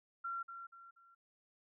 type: tone with echo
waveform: sine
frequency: 1369 Hz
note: F6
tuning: 35 cents flat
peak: -38 dBFS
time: 0.24-0.43 s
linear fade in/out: 10 ms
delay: 240 ms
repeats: 3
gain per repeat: -8 dB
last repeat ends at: 1.15 s
effects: none